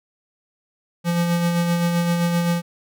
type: tone with tremolo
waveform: square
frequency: 171.9 Hz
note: F3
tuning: 27 cents flat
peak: -17 dBFS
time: 1.04-2.62 s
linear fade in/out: 50 ms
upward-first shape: sine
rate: 7.7 Hz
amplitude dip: 35%
effects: none